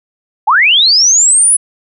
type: linear sweep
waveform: sine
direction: up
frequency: 749 to 10240 Hz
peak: -5 dBFS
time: 0.47-1.57 s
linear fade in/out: 10 ms
effects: none

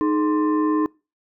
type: tone with frequency modulation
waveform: sine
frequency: 309 Hz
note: D#4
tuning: 12 cents flat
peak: -17 dBFS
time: 0.01-0.86 s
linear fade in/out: 0 ms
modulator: 735 Hz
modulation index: 0.73
effects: noise-tail reverb RT60 0.3 s tail -25 dB re dry

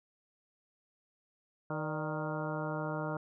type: harmonic tone with a mistuned harmonic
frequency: 155.56 Hz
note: D#3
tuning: in tune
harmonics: 1 / 2 / 3 / 4 / 5 / 6 / 7 / 8 / 9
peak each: -38 / -41 / -43 / -40 / -46 / -44 / -47 / -47 / -44 dBFS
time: 1.7-3.17 s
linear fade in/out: 2 ms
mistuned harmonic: 4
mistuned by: -57 cents
effects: none

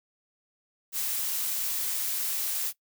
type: noise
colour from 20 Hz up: blue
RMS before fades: -30 dBFS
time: 0.92-2.73 s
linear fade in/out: 50 ms
effects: noise-tail reverb RT60 0.1 s tail -20 dB re dry

